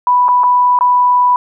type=tone with dropouts; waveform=sine; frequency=987.8 Hz; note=B5; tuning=in tune; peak=-7 dBFS; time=0.07-1.36 s; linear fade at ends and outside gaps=1 ms; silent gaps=0.283-0.288 / 0.435-0.439 / 0.789-0.809 s; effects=none